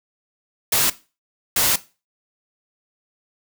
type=noise bursts at uneven times; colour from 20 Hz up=white; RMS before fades=-18 dBFS; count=2; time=0.72-0.9 / 1.56-1.76 s; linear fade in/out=5 ms; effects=noise-tail reverb RT60 0.3 s tail -17 dB re dry